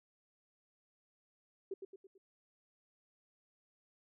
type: tone with echo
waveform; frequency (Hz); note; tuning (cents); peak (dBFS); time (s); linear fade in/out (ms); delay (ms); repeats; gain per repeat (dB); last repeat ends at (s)
sine; 386.6; G4; -24; -37; 1.71-1.74; 5; 110; 4; -6; 2.18
effects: none